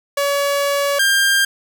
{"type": "tone pair in turn", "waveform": "sawtooth", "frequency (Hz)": [566, 1597.5], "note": ["C#5", "G6"], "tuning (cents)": [36, 32], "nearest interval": "octave + tritone", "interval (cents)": 1796, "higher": "second", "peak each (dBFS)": [-12, -9], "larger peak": "second", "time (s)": [[0.17, 0.99], [0.99, 1.45]], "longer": "first", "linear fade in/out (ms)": 5, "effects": []}